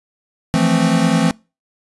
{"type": "chord", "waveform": "square", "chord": "F major seventh", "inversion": "third", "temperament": "equal", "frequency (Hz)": [164.81, 174.61, 220, 261.6], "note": ["E3", "F3", "A3", "C4"], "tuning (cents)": [0, 0, 0, 0], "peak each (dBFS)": -19, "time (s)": [0.54, 1.31], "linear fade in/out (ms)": 0, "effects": ["noise-tail reverb RT60 0.3 s tail -25 dB re dry", "resampled to 24000 Hz"]}